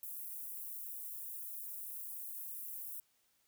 white high-pass noise, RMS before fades -45 dBFS, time 0.03-3 s, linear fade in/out 0 ms, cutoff 11000 Hz, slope 24 dB/octave, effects white hiss -75 dBFS RMS until 3.47 s

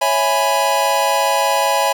square chord, C# minor seventh, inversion none, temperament equal with one note detuned, 554.4 / 659.3 / 830.6 / 994.6 Hz, C#5 / E5 / G#5 / B5, 0 / 0 / 0 / +12 cents, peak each -21 / -22 / -19 / -20 dBFS, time 0.01-1.93 s, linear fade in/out 10 ms, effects none

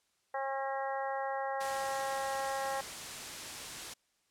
harmonic tone, 270.7 Hz, C#4, 41 cents flat, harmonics 2 / 3 / 4 / 5 / 6 / 7, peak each -38 / -36 / -42 / -47 / -46 / -45 dBFS, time 0.34-2.81 s, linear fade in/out 5 ms
white noise, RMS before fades -42 dBFS, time 1.6-3.94 s, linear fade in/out 10 ms
effects white hiss -75 dBFS RMS until 4.3 s + low-pass 9000 Hz 12 dB/octave

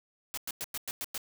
white noise bursts, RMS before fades -36 dBFS, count 7, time 0.34-1.178 s, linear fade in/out 0 ms, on 34 ms, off 100 ms, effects none

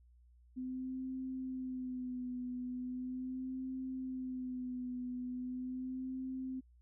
sine tone with vibrato, 254.7 Hz, C4, 46 cents flat, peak -38 dBFS, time 0.56-6.61 s, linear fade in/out 20 ms, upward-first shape sine, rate 0.39 Hz, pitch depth 39 cents each way, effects added 60 Hz sine -61 dBFS peak until 6.81 s

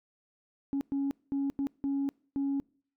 sine tone bursts at uneven times, 277.2 Hz, C#4, in tune, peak -26 dBFS, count 6, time 0.73-0.81 / 0.92-1.11 / 1.32-1.5 / 1.59-1.67 / 1.84-2.09 / 2.36-2.6 s, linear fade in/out 0 ms, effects noise-tail reverb RT60 0.5 s tail -26 dB re dry + tanh soft clip ceiling -25 dBFS

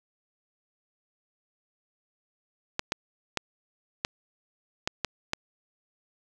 clicks, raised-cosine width 0.2 ms, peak -9 dBFS, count 7, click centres 2.794 / 2.921 / 3.373 / 4.049 / 4.875 / 5.047 / 5.334 s, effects none

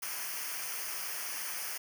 white noise with comb filter, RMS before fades -38 dBFS, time 0.02-1.78 s, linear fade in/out 10 ms, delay 0.26 ms, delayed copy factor -0.8, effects none

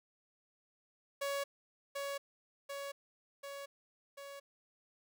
sawtooth tone with echo, 560 Hz, C#5, 18 cents sharp, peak -31 dBFS, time 1.21-1.44 s, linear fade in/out 10 ms, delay 740 ms, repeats 4, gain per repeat -3 dB, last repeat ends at 4.4 s, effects none

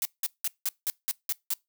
blue noise bursts, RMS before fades -28 dBFS, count 8, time 0.02-1.536 s, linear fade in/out 0 ms, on 32 ms, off 180 ms, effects noise-tail reverb RT60 0.2 s tail -24 dB re dry

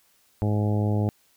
harmonic tone, 104.8 Hz, G#2, 16 cents sharp, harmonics 1 / 2 / 3 / 4 / 5 / 6 / 7 / 8, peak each -22 / -28 / -32 / -34 / -36 / -38 / -39 / -40 dBFS, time 0.42-1.09 s, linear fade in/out 0 ms, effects white hiss -63 dBFS RMS until 1.36 s

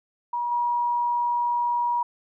sine tone with level steps, 959 Hz, A#5, 49 cents sharp, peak -24 / -21 dBFS, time 0.33-2.03 s, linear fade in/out 5 ms, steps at 0.51 s, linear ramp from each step 10 ms, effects none

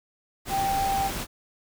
sine tone in noise, 784 Hz, G5, in tune, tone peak -23 dBFS, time 0.49-1.11 s, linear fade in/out 50 ms, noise pink, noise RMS -32 dBFS, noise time 0.45-1.27 s, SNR +6 dB, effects none

